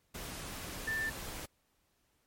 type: tone in noise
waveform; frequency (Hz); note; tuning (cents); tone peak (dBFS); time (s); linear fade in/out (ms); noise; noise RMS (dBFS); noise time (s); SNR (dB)
sine; 1775; A6; +15; -32; 0.87-1.1; 10; pink; -43; 0.14-1.46; +8
effects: pink hiss -75 dBFS RMS until 2.26 s + MP3 64 kbps